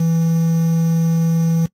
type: tone with quantisation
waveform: triangle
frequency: 164.81 Hz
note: E3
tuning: in tune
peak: -11 dBFS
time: 0-1.66 s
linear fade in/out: 5 ms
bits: 6
effects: noise-tail reverb RT60 0.1 s tail -21 dB re dry + AAC 48 kbps